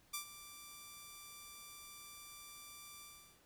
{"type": "tone with ADSR envelope", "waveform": "5% pulse", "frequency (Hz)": 1174.7, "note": "D6", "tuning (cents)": 0, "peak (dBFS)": -26, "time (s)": [0.13, 3.41], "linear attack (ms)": 13, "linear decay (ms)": 100, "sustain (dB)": -14, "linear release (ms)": 390, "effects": ["pink hiss -69 dBFS RMS until 3.45 s"]}